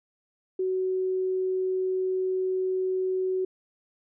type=tone; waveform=sine; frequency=373.7 Hz; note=F#4; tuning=17 cents sharp; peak=-24 dBFS; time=0.59-3.45 s; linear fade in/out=5 ms; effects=none